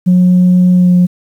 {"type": "tone with pitch glide", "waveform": "sine", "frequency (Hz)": [180.8, 178.72], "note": ["F#3", "F3"], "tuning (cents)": [-40, 40], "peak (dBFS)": -3, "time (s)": [0.06, 1.07], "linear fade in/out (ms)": 20, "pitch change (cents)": -20, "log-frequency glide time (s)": [0.75, 0.94], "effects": ["tanh soft clip ceiling -2 dBFS", "7-bit"]}